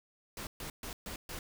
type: noise bursts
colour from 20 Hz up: pink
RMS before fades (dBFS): -42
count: 5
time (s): 0.37-1.39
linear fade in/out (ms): 2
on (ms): 100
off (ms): 130
effects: none